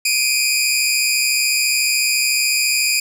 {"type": "tone pair together", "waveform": "15% pulse", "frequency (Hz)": [2355, 2489], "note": ["D7", "D#7"], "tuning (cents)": [4, 0], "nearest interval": "minor second", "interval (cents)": 96, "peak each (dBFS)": [-13, -10], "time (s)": [0.05, 3], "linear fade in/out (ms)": 5, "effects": []}